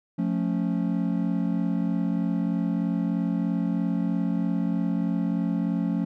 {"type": "chord", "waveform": "triangle", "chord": "F augmented", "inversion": "none", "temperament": "equal with one note detuned", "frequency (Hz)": [176.85, 220, 277.2], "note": ["F3", "A3", "C#4"], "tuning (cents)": [22, 0, 0], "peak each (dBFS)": [-24, -26, -27], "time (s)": [0.18, 6.05], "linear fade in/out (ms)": 10, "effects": []}